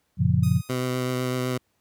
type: chord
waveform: sine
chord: Gb major seventh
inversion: none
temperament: just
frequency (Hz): 92.5 / 115.62 / 138.75 / 173.43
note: Gb2 / Bb2 / Db3 / F3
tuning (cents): 0 / -14 / +2 / -12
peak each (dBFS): -23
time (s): 0.17-0.62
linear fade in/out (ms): 50
type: tone with exponential decay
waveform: 5% pulse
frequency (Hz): 1247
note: D#6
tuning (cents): +3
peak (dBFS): -26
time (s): 0.43-1.4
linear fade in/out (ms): 5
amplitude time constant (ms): 210
type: tone with vibrato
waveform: 15% pulse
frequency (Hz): 126.8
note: B2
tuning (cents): +46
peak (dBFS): -18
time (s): 0.69-1.58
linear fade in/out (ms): 10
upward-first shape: triangle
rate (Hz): 7.9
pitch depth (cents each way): 16
effects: pink hiss -71 dBFS RMS until 1.8 s + high-pass 60 Hz 12 dB/octave